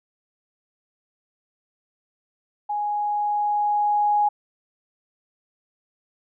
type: tone with level ramp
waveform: sine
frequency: 830.6 Hz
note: G#5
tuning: in tune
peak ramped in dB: -23 to -16 dBFS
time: 2.69-4.29 s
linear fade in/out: 10 ms
effects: none